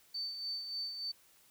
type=tone with tremolo; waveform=sine; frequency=4550 Hz; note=C#8; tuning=44 cents sharp; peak=-35 dBFS; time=0.14-1.12 s; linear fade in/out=10 ms; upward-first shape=sine; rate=3.4 Hz; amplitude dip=50%; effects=white hiss -65 dBFS RMS until 1.5 s